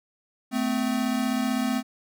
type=tone pair together; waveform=square; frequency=220.3 / 256.1 Hz; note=A3 / C4; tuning=+2 / -37 cents; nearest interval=minor third; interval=261 cents; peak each=-28 / -26 dBFS; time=0.51-1.83 s; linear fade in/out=50 ms; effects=none